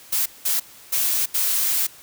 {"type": "noise bursts at uneven times", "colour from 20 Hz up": "blue", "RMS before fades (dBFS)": -21, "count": 4, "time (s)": [[0.12, 0.26], [0.45, 0.6], [0.92, 1.26], [1.34, 1.87]], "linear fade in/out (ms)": 10, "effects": ["white hiss -46 dBFS RMS until 2.02 s"]}